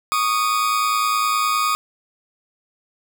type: tone pair together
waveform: 40% pulse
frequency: 1125.2 / 1235 Hz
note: C#6 / D#6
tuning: +26 / -13 cents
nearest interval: major second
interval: 161 cents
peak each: -22 / -18 dBFS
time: 0.12-1.75 s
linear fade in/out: 0 ms
effects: none